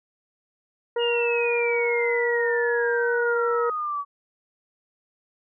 harmonic tone, 473.6 Hz, A#4, 27 cents sharp, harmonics 1 / 2 / 3 / 4, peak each -22 / -32 / -37 / -40 dBFS, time 0.96-3.7 s, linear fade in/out 5 ms
sine exponential sweep, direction down, 2875 to 1130 Hz, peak -25 dBFS, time 0.98-4.05 s, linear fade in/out 50 ms
effects none

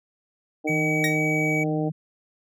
harmonic tone, 153.6 Hz, D#3, 22 cents flat, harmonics 2 / 3 / 4 / 5, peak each -26 / -30 / -32 / -34 dBFS, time 0.64-1.9 s, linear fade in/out 20 ms
triangle tone, 2272 Hz, C#7, 42 cents sharp, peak -23 dBFS, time 0.67-1.64 s, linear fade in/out 10 ms
sine tone with pitch glide, 160.3 to 157.91 Hz, E3 to D#3, -48 to +26 cents, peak -26 dBFS, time 0.69-1.92 s, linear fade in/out 10 ms, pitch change -26 cents, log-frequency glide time 0.82-1.22 s
sawtooth tone with exponential decay, 1882 Hz, A#6, 16 cents sharp, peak -17 dBFS, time 1.04-1.19 s, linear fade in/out 1 ms, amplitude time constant 31 ms
effects none

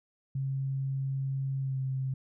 sine tone with pitch glide, 135.2 to 132.42 Hz, C#3 to C3, -43 to +21 cents, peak -29 dBFS, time 0.35-2.14 s, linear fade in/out 5 ms, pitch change -36 cents, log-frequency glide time 1.6-1.79 s, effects none

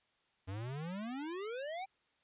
square exponential sweep, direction up, 91.3 to 795 Hz, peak -40 dBFS, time 0.47-1.86 s, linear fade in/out 20 ms, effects white hiss -75 dBFS RMS until 2.23 s + resampled to 8000 Hz

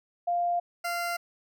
sine / 20% pulse tone pair in turn, 698.5 / 692.5 Hz, F5 / F5, 0 / -15 cents, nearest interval unison, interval 15 cents, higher first, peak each -24 dBFS, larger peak neither, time 0.27-0.6 / 0.84-1.17 s, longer neither, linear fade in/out 10 ms, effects none

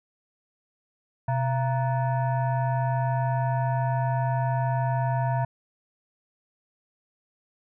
sine tone with frequency modulation, 127.1 Hz, C3, 50 cents flat, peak -22 dBFS, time 1.28-5.45 s, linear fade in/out 5 ms, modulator 807 Hz, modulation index 0.88, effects none

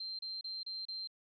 sine tone bursts, 4146 Hz, C8, 17 cents flat, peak -39 dBFS, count 5, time 0-1.074 s, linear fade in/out 5 ms, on 190 ms, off 31 ms, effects none

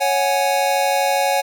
square chord, C# suspended fourth, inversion none, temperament just, 554.4 / 739.2 / 831.5 Hz, C#5 / F#5 / G#5, 0 / -2 / +2 cents, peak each -21 dBFS, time 0-1.42 s, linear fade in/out 20 ms, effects none

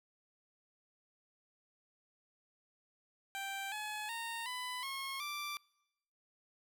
15% pulse tone with pitch steps, 784 / 850 / 921.6 / 999.3 / 1083.4 / 1174.7 Hz, G5 / G#5 / A#5 / B5 / C#6 / D6, 0 / +40 / -20 / +20 / -40 / 0 cents, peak -33 dBFS, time 3.35-5.57 s, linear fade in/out 0 ms, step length 370 ms, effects noise-tail reverb RT60 0.9 s tail -25 dB re dry

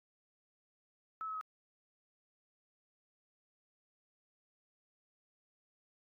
sine tone with pitch steps, 1302 / 1287 / 1272.3 Hz, E6 / E6 / D#6, -22 / -42 / +38 cents, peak -38 dBFS, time 1.21-1.411 s, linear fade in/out 0 ms, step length 67 ms, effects AAC 48 kbps

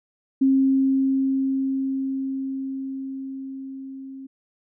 sine tone with level ramp, 268 Hz, C4, 42 cents sharp, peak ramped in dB -14 to -35 dBFS, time 0.41-4.27 s, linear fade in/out 10 ms, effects none

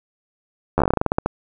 slowing click train, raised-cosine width 1 ms, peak -3 dBFS, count 15, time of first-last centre 0.78-1.26 s, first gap 11 ms, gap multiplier 1.16, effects none

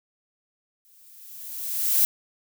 violet noise with exponential growth, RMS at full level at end -18 dBFS, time 0.85-2.05 s, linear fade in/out 0 ms, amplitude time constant 260 ms, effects none

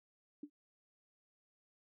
sine tone with exponential decay, 293.1 Hz, D4, 3 cents flat, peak -40 dBFS, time 0.43-0.5 s, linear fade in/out 5 ms, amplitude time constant 15 ms, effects none

